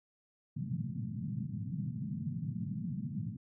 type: band-pass noise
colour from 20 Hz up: pink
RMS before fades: -38 dBFS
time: 0.56-3.37 s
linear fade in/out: 10 ms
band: 110 to 220 Hz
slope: 48 dB/octave
effects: none